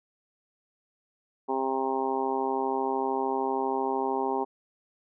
harmonic tone, 133 Hz, C3, 29 cents sharp, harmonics 2 / 3 / 4 / 5 / 6 / 7 / 8, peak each -34 / -30 / -39 / -39 / -31 / -32 / -39 dBFS, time 1.48-4.45 s, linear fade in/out 20 ms, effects none

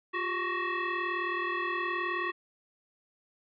sine tone with frequency modulation, 392 Hz, G4, in tune, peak -29 dBFS, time 0.13-2.32 s, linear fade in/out 20 ms, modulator 745 Hz, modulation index 2.8, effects none

